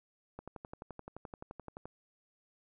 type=click train; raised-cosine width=1 ms; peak=-30 dBFS; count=18; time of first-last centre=0.39-1.856 s; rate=11.6 Hz; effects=none